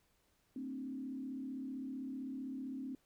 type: tone with frequency modulation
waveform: sine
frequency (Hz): 263.1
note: C4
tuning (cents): +10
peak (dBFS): -40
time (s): 0.56-2.95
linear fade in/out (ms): 2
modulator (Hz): 35.6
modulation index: 0.83
effects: pink hiss -75 dBFS RMS until 3.05 s